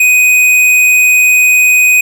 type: tone with hard clipping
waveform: sine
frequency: 2497 Hz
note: D#7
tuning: 6 cents sharp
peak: -6 dBFS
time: 0-2.01 s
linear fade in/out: 5 ms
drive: 12 dB
effects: none